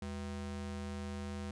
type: ring-modulated tone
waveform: square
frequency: 143.3 Hz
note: D3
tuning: 42 cents flat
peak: -37 dBFS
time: 0.02-1.51 s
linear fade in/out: 2 ms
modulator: 61.3 Hz
effects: resampled to 22050 Hz

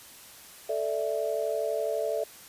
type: chord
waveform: sine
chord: A suspended fourth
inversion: none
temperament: equal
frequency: 440 / 587.3 / 659.3 Hz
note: A4 / D5 / E5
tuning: 0 / 0 / 0 cents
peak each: -31 dBFS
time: 0.69-2.24 s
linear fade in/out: 5 ms
effects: white hiss -49 dBFS RMS until 2.48 s + resampled to 32000 Hz

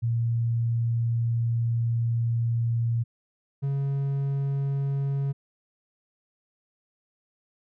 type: tone pair in turn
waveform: sine / triangle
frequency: 116.54 / 138.59 Hz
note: A#2 / C#3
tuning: 0 / 0 cents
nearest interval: minor third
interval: 300 cents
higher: second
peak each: -22 dBFS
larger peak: neither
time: 0.02-3.04 / 3.62-5.33 s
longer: first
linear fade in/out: 20 ms
effects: none

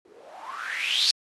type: noise with low-pass filter sweep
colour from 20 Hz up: violet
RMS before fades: -29 dBFS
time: 0.05-1.11 s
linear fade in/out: 2 ms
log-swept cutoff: 350 to 4700 Hz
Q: 8.8
effects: AAC 32 kbps

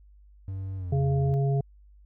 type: tone with pitch glide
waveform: triangle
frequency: 96 to 86.02 Hz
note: G2 to F2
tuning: -36 to -26 cents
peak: -29 dBFS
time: 0.48-1.34 s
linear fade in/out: 0 ms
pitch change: -190 cents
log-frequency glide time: 0.77-0.93 s
type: harmonic tone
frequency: 137.8 Hz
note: C#3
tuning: 10 cents flat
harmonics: 1 / 3 / 5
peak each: -22 / -32 / -36 dBFS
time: 0.92-1.61 s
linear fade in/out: 5 ms
effects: added 50 Hz sine -51 dBFS peak until 2.05 s

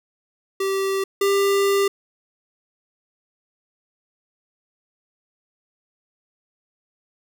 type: tone pair in turn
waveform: square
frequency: 388.4 / 397 Hz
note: G4 / G4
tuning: -16 / +22 cents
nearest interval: unison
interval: 38 cents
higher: second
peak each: -21 / -17 dBFS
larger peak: second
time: 0.6-1.04 / 1.21-1.88 s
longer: second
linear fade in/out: 5 ms
effects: none

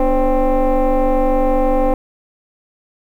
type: tone with frequency modulation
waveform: sine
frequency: 246.9 Hz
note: B3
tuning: in tune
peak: -9 dBFS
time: 0-1.94 s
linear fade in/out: 2 ms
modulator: 270 Hz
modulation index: 2
effects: tanh soft clip ceiling -10 dBFS + 8-bit

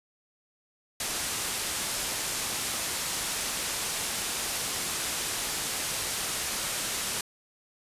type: low-pass noise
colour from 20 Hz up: white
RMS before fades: -32 dBFS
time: 1-7.21 s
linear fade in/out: 2 ms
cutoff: 11000 Hz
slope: 24 dB/octave
effects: resampled to 32000 Hz

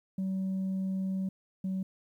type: tone pair in turn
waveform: sine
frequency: 190.2 / 189.19 Hz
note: F#3 / F#3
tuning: +48 / +39 cents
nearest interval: unison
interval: 9 cents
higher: first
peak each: -27 / -28 dBFS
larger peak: first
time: 0.18-1.29 / 1.64-1.83 s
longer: first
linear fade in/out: 5 ms
effects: tanh soft clip ceiling -28 dBFS + 11-bit

